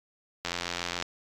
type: click train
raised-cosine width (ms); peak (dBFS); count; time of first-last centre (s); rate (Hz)
0.2; -13; 51; 0.45-1.024; 87.1
effects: AAC 64 kbps